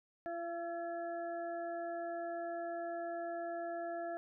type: harmonic tone with a mistuned harmonic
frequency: 340 Hz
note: F4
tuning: 46 cents flat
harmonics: 1 / 2 / 4 / 5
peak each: -45 / -39 / -53 / -51 dBFS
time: 0.26-4.17 s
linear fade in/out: 0 ms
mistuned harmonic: 4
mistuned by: -22 cents
effects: none